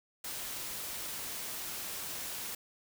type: noise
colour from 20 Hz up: white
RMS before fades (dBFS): -40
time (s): 0.24-2.55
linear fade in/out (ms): 5
effects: none